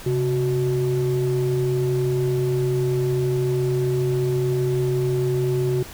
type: tone pair together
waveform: sine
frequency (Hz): 133.95 / 370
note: C3 / F#4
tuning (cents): +41 / 0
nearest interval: octave + tritone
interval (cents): 1759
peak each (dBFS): -20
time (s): 0.06-5.83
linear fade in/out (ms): 5
effects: tanh soft clip ceiling -14 dBFS + pink hiss -39 dBFS RMS until 5.93 s